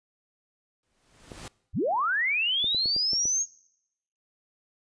pink noise with exponential growth, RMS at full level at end -39 dBFS, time 0.83-1.48 s, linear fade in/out 2 ms, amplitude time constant 140 ms
clicks, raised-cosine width 2 ms, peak -26 dBFS, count 7, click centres 1.318 / 2.643 / 2.747 / 2.858 / 2.964 / 3.133 / 3.255 s
sine linear sweep, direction up, 33.09 to 6645 Hz, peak -23 dBFS, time 1.73-3.46 s, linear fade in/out 50 ms
effects noise-tail reverb RT60 0.8 s tail -23 dB re dry + resampled to 22050 Hz

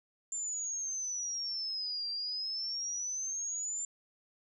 sine exponential two-way sweep, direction down then up, 7260 to 4699 to 7260 Hz, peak -34 dBFS, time 0.32-3.85 s, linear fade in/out 2 ms, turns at 2.1 s, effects none

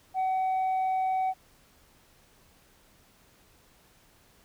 sine tone, 754 Hz, F#5, 32 cents sharp, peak -22 dBFS, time 0.14-1.34 s, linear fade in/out 50 ms, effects tanh soft clip ceiling -24 dBFS + pink hiss -61 dBFS RMS until 4.44 s

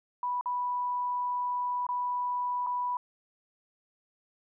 sine tone with dropouts, 985 Hz, B5, 5 cents flat, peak -28 dBFS, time 0.23-2.97 s, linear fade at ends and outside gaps 2 ms, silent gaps 0.411-0.458 / 1.867-1.889 / 2.665-2.669 s, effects none

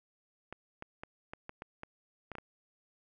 clicks, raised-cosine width 0.5 ms, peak -27 dBFS, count 10, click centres 0.526 / 0.824 / 1.035 / 1.335 / 1.494 / 1.621 / 1.834 / 2.317 / 2.353 / 2.384 s, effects none

